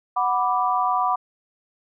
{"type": "chord", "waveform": "sine", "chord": "B minor", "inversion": "second", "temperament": "equal", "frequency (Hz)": [740, 987.8, 1174.7], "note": ["F#5", "B5", "D6"], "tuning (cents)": [0, 0, 0], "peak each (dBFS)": -23, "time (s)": [0.16, 1.16], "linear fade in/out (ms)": 10, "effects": []}